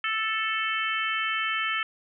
harmonic tone, 440 Hz, A4, in tune, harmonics 3 / 4 / 5 / 6 / 7, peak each -30 / -31 / -32 / -33 / -33 dBFS, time 0.04-1.83 s, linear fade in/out 2 ms, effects none

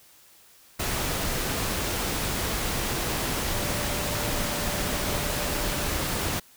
sine tone in noise, 587.3 Hz, D5, in tune, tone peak -37 dBFS, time 3.51-5.87 s, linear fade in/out 10 ms, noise pink, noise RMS -28 dBFS, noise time 0.79-6.4 s, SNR -12 dB, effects white hiss -55 dBFS RMS until 6.56 s

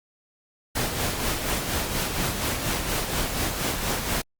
pink noise with tremolo, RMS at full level -25 dBFS, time 0.75-4.22 s, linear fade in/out 10 ms, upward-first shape sine, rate 4.2 Hz, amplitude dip 45%, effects Opus 48 kbps

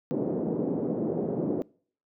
white band-pass noise, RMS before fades -29 dBFS, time 0.11-1.62 s, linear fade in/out 0 ms, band 160 to 450 Hz, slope 24 dB/octave, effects noise-tail reverb RT60 0.5 s tail -24 dB re dry

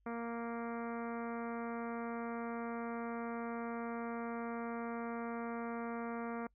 harmonic tone, 233.1 Hz, A#3, in tune, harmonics 1 / 2 / 3 / 4 / 5 / 6 / 7 / 8 / 9 / 10, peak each -41 / -44 / -47 / -50 / -49 / -51 / -58 / -59 / -58 / -61 dBFS, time 0.06-6.47 s, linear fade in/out 5 ms, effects noise-tail reverb RT60 0.1 s tail -26 dB re dry + added 50 Hz sine -70 dBFS peak until 6.54 s

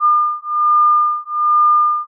sine beating tone pair, 1206 / 1207.2 Hz, D6 / D6, +46 / +47 cents, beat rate 1.2 Hz, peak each -14 dBFS, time 0-2.07 s, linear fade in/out 50 ms, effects none

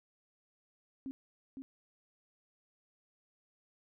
sine tone with echo, 267.7 Hz, C4, 40 cents sharp, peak -38 dBFS, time 1.06-1.11 s, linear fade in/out 0 ms, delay 510 ms, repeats 1, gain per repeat -4 dB, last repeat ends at 1.62 s, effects none

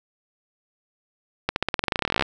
accelerating click train, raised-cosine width 0.3 ms, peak -5 dBFS, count 22, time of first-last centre 1.49-2.223 s, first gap 71 ms, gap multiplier 0.92, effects none

